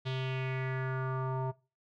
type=tone with low-pass filter sweep; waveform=square; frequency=130.81 Hz; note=C3; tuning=in tune; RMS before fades=-34 dBFS; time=0.05-1.52 s; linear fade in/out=20 ms; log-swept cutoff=3600 to 850 Hz; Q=3.5; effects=noise-tail reverb RT60 0.3 s tail -21 dB re dry

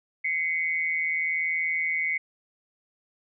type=tone pair together; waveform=sine; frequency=2052 / 2213 Hz; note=C7 / C#7; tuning=-34 / -3 cents; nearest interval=minor second; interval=131 cents; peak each=-27 dBFS; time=0.24-2.18 s; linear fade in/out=10 ms; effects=none

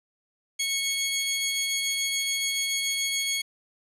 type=tone pair together; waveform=20% pulse; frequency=2203 / 3301 Hz; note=C#7 / G#7; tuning=-11 / -11 cents; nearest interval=perfect fifth; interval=700 cents; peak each=-23 dBFS; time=0.59-3.42 s; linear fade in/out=10 ms; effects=resampled to 32000 Hz + 9-bit

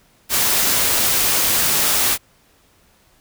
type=noise; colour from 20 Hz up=white; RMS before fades=-17 dBFS; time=0.29-2.18 s; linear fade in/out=50 ms; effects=pink hiss -56 dBFS RMS until 3.2 s

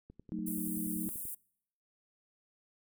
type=click train; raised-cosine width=3 ms; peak=-38 dBFS; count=13; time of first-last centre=0.1-1.254 s; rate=10.4 Hz
type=chord; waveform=sine; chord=D# diminished; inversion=first; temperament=just; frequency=186.68 / 224 / 311.1 Hz; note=F#3 / A3 / D#4; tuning=+16 / +31 / 0 cents; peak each=-38 / -39 / -40 dBFS; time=0.32-1.09 s; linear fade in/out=0 ms
type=high-pass noise; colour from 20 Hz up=pink; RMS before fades=-41 dBFS; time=0.46-1.35 s; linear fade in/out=10 ms; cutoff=9100 Hz; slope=48 dB/octave
effects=noise-tail reverb RT60 0.7 s tail -26 dB re dry

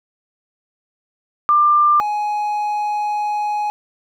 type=tone pair in turn; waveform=sine / triangle; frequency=1191 / 836.6 Hz; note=D6 / G#5; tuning=+24 / +12 cents; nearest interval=tritone; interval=612 cents; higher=first; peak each=-10 / -16 dBFS; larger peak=first; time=1.49-2 / 2-3.7 s; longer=second; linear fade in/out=0 ms; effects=none

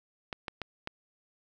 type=clicks; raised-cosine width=0.3 ms; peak=-19 dBFS; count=4; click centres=0.328 / 0.482 / 0.617 / 0.874 s; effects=none

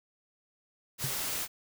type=noise; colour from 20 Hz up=white; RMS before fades=-34 dBFS; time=0.98-1.48 s; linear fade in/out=50 ms
type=tone with exponential decay; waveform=triangle; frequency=135 Hz; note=C#3; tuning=45 cents flat; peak=-27 dBFS; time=1.04-1.17 s; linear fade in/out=0 ms; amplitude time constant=28 ms
effects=none

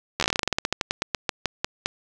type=slowing click train; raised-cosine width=0.2 ms; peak=-5 dBFS; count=24; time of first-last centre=0.2-1.86 s; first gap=12 ms; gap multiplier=1.14; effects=none

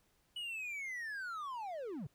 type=linear sweep; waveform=triangle; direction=down; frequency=2960 to 116.54 Hz; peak=-38 dBFS; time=0.36-2.07 s; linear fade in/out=5 ms; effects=pink hiss -74 dBFS RMS until 2.14 s

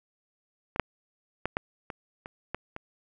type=clicks; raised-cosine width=0.5 ms; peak=-20 / -7 / -13 / -12 / -21 / -24 / -16 / -22 dBFS; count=8; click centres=0.761 / 0.797 / 1.456 / 1.569 / 1.902 / 2.259 / 2.546 / 2.764 s; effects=none

